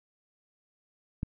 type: click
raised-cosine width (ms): 5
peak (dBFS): -19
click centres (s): 1.231
effects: none